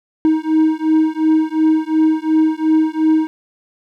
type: beating tone pair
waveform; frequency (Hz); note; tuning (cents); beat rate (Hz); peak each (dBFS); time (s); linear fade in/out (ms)
triangle; 313.6 / 316.4; D#4 / D#4; +14 / +29; 2.8; -13; 0.25-3.27; 0
effects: none